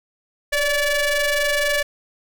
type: ring-modulated tone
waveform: sawtooth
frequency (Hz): 574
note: D5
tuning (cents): -40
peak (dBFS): -11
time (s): 0.52-1.83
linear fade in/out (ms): 10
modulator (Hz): 1160
effects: none